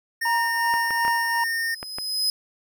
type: tone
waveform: square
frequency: 1829 Hz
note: A#6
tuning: 33 cents flat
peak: -24 dBFS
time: 0.21-1.75 s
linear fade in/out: 10 ms
type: tone with tremolo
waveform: triangle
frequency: 939 Hz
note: A#5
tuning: 12 cents sharp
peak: -18 dBFS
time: 0.25-1.44 s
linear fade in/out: 5 ms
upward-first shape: triangle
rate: 2.7 Hz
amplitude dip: 65%
type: clicks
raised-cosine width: 0.5 ms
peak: -17 dBFS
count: 6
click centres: 0.739 / 0.907 / 1.05 / 1.08 / 1.829 / 1.985 s
type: tone with exponential growth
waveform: 40% pulse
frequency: 5050 Hz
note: D#8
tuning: 25 cents sharp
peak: -18 dBFS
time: 1.15-2.3 s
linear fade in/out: 1 ms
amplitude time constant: 250 ms
effects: none